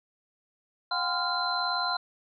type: tone cluster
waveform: sine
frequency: 715 / 793 / 1027 / 1394 / 4081 Hz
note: F5 / G5 / C6 / F6 / C8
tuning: +41 / +20 / -33 / -4 / -44 cents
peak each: -33 / -37 / -32 / -32 / -31 dBFS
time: 0.91-1.97 s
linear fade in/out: 5 ms
effects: none